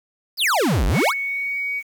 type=exponential two-way sweep; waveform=square; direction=down then up; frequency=5274 to 41.2 to 1925 Hz; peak=-17 dBFS; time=0.37-1.14 s; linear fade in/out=50 ms; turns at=0.86 s
type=tone with pitch glide; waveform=sine; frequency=2217 to 2249 Hz; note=C#7 to C#7; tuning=0 to +24 cents; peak=-22 dBFS; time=0.93-1.83 s; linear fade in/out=50 ms; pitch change=+24 cents; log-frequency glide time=1.13-1.61 s
effects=8-bit